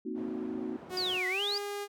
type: chord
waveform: sine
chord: C half-diminished seventh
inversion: third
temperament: equal with one note detuned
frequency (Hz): 231.9 / 261.6 / 311.1 / 370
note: Bb3 / C4 / Eb4 / Gb4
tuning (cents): -9 / 0 / 0 / 0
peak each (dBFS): -39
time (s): 0.05-0.77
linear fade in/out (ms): 10
type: band-pass noise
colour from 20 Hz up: white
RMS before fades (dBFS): -49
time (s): 0.14-1.21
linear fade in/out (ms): 50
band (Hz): 110 to 670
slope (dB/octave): 12
type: tone with pitch glide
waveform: sawtooth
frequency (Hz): 367 to 407.2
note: F#4 to G#4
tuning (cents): -14 to -34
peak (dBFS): -31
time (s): 0.89-1.88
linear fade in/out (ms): 50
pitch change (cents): +180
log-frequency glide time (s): 1.29-1.42
type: exponential two-way sweep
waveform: sine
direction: down then up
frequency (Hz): 4978 to 1911 to 4978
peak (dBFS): -30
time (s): 0.97-1.58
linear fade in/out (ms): 2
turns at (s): 1.27
effects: none